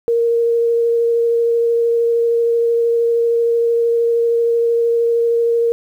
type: tone with vibrato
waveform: sine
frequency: 466.2 Hz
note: A#4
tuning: in tune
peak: -12 dBFS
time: 0.08-5.72 s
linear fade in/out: 0 ms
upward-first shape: sine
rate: 13 Hz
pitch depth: 9 cents each way
effects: 8-bit